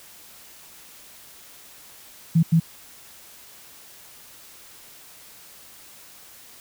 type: tone bursts at uneven times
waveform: sine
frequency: 164.3 Hz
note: E3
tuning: 5 cents flat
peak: -13 dBFS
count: 2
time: 2.35-2.43 / 2.52-2.6 s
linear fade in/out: 10 ms
effects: white hiss -47 dBFS RMS until 6.6 s